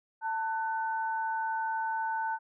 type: tone pair together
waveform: sine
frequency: 892 / 1500.2 Hz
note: A5 / F#6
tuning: +23 / +23 cents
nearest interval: major sixth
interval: 900 cents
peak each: -30 / -36 dBFS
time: 0.21-2.39 s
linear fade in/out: 50 ms
effects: none